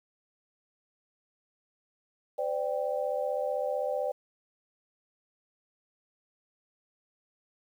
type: chord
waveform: sine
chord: C suspended second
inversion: none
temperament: equal with one note detuned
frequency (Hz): 511.6 / 587.3 / 784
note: C5 / D5 / G5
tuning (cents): -39 / 0 / 0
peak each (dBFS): -32 / -31 / -36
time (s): 2.38-4.12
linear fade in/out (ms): 10
effects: 10-bit